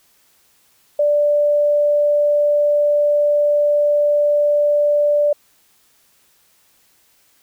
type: tone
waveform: sine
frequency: 587.3 Hz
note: D5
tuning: in tune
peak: -12 dBFS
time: 0.99-5.33 s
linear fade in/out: 5 ms
effects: white hiss -57 dBFS RMS until 7.42 s